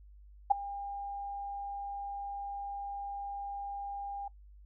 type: tone with ADSR envelope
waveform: sine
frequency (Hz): 803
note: G5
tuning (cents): +41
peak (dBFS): -17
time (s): 0.5-4.28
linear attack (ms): 14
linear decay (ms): 9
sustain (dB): -20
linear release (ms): 4
effects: noise-tail reverb RT60 0.1 s tail -22 dB re dry + added 50 Hz sine -52 dBFS peak until 4.65 s